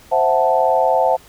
sine chord, F# half-diminished seventh, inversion second, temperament equal, 523.3 / 659.3 / 740 / 880 Hz, C5 / E5 / F#5 / A5, 0 / 0 / 0 / 0 cents, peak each -18 dBFS, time 0.11-1.17 s, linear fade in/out 20 ms, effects pink hiss -46 dBFS RMS until 1.28 s

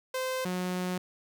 sawtooth tone pair in turn, 517 / 181.73 Hz, C5 / F#3, -21 / -31 cents, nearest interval octave + tritone, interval 1810 cents, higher first, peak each -26 dBFS, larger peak neither, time 0.14-0.45 / 0.45-0.98 s, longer second, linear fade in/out 5 ms, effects none

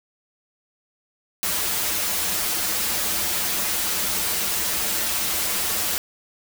white noise with comb filter, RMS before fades -24 dBFS, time 1.43-5.98 s, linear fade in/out 0 ms, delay 7.5 ms, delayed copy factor -0.9, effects none

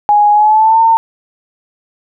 sine tone with pitch glide, 830.6 to 905.8 Hz, G#5 to A#5, 0 to -50 cents, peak -5 dBFS, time 0.09-0.97 s, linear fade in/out 0 ms, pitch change +150 cents, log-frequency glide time 0.32-0.82 s, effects none

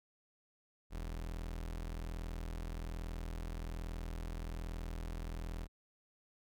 35% pulse tone, 41.2 Hz, E1, in tune, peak -38 dBFS, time 0.9-5.68 s, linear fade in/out 50 ms, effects none

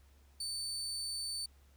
30% pulse tone, 4535 Hz, C#8, 39 cents sharp, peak -34 dBFS, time 0.4-1.46 s, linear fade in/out 5 ms, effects added 69 Hz sine -60 dBFS peak until 1.76 s + pink hiss -70 dBFS RMS until 1.76 s

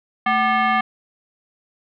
sine tone with frequency modulation, 220 Hz, A3, in tune, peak -15 dBFS, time 0.26-0.81 s, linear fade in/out 5 ms, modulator 975 Hz, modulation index 1.9, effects none

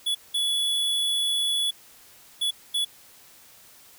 square tone bursts at uneven times, 3411 Hz, G#7, 46 cents sharp, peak -23 dBFS, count 4, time 0.06-0.15 / 0.34-1.71 / 2.41-2.51 / 2.74-2.85 s, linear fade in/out 10 ms, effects white hiss -52 dBFS RMS until 3.98 s

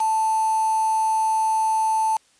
sine tone with quantisation, 880 Hz, A5, in tune, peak -18 dBFS, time 0-2.17 s, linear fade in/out 5 ms, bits 5, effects white hiss -59 dBFS RMS until 2.39 s + resampled to 22050 Hz

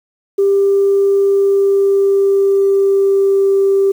sine tone with pitch glide, 396.2 to 392.3 Hz, G4 to G4, +18 to +1 cents, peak -8 dBFS, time 0.38-3.92 s, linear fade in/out 10 ms, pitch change -17 cents, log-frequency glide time 1.19-3.53 s, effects tanh soft clip ceiling -4 dBFS + 7-bit

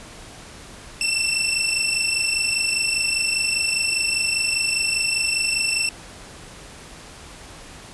20% pulse tone pair together, 2671 / 2696 Hz, E7 / E7, +22 / +38 cents, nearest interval unison, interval 16 cents, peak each -18 dBFS, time 1.01-5.89 s, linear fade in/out 2 ms, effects pink hiss -41 dBFS RMS until 7.93 s + resampled to 24000 Hz

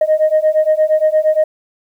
sine beating tone pair, 617 / 625.6 Hz, D#5 / D#5, -15 / +9 cents, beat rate 8.6 Hz, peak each -12 dBFS, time 0.01-1.44 s, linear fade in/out 5 ms, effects tanh soft clip ceiling -5 dBFS + 8-bit

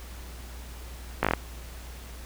slowing click train, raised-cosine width 0.5 ms, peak -7 dBFS, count 6, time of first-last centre 1.23-1.336 s, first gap 17 ms, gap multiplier 1.11, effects added 60 Hz sine -40 dBFS peak until 2.25 s + pink hiss -47 dBFS RMS until 2.25 s

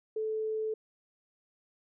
sine tone, 436.3 Hz, A4, 15 cents flat, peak -30 dBFS, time 0.16-0.74 s, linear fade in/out 5 ms, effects none

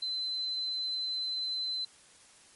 sine tone, 4055 Hz, B7, 45 cents sharp, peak -31 dBFS, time 0.02-1.85 s, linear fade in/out 5 ms, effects white hiss -58 dBFS RMS until 2.55 s + MP3 48 kbps

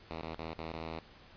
5% pulse tone with dropouts, 81 Hz, E2, 30 cents flat, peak -28 dBFS, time 0.11-0.99 s, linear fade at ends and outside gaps 0 ms, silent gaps 0.213-0.232 / 0.345-0.383 / 0.531-0.581 / 0.717-0.737 s, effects pink hiss -57 dBFS RMS until 1.36 s + resampled to 11025 Hz

